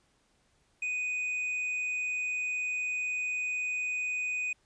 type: tone with hard clipping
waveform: sine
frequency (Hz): 2489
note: D#7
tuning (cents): 0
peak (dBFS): -31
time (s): 0.82-4.53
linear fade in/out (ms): 5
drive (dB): 3
effects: pink hiss -70 dBFS RMS until 4.65 s + resampled to 22050 Hz